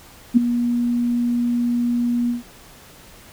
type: tone with ADSR envelope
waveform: sine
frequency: 240 Hz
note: B3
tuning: 49 cents flat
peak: -6 dBFS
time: 0.34-2.43 s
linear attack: 30 ms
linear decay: 12 ms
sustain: -11 dB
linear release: 140 ms
effects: pink hiss -45 dBFS RMS until 3.32 s